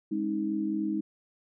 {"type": "tone cluster", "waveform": "sine", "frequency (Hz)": [205.1, 271, 315], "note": ["G#3", "C#4", "D#4"], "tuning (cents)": [-21, -39, 21], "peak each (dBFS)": [-32, -37, -29], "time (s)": [0.11, 1.01], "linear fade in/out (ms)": 10, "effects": []}